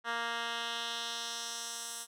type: tone with band-pass filter sweep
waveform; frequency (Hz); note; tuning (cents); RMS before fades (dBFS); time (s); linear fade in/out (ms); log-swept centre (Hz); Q
10% pulse; 233.1; A#3; 0; -38; 0.04-2.07; 50; 1800 to 9000; 1.4
effects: none